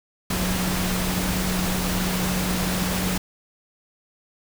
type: tone in noise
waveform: sine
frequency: 183.4 Hz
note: F#3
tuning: 15 cents flat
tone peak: -25 dBFS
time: 0.3-3.18 s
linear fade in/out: 5 ms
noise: pink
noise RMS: -26 dBFS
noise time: 0.3-3.18 s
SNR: -2 dB
effects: none